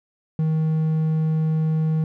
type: tone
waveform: triangle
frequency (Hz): 157.9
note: D#3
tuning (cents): +26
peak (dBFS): -16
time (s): 0.39-2.04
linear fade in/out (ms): 2
effects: none